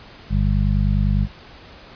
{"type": "harmonic tone", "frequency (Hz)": 50, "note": "G1", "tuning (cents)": 35, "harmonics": [1, 2, 3, 4], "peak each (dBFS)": [-18, -21, -23, -24], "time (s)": [0.29, 1.28], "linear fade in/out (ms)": 50, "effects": ["pink hiss -43 dBFS RMS until 1.95 s", "resampled to 11025 Hz"]}